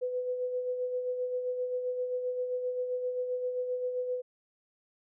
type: tone with tremolo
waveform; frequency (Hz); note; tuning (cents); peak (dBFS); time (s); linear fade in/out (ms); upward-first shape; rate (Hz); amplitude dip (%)
sine; 500; B4; +21; -28; 0.01-4.22; 20; sine; 7.6; 45
effects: none